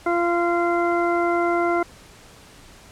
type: harmonic tone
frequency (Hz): 344.9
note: F4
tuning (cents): -22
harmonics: 1 / 2 / 3 / 4 / 6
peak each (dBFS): -21 / -23 / -29 / -26 / -32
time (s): 0.06-1.83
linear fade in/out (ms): 5
effects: pink hiss -47 dBFS RMS until 2.91 s + low-pass 10000 Hz 12 dB/octave